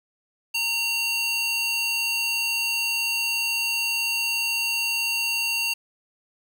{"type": "tone with high-pass filter", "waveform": "square", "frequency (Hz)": 919, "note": "A#5", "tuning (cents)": -25, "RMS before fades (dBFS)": -25, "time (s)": [0.54, 5.74], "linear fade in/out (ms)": 10, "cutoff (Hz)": 3100, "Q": 2.6, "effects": ["9-bit"]}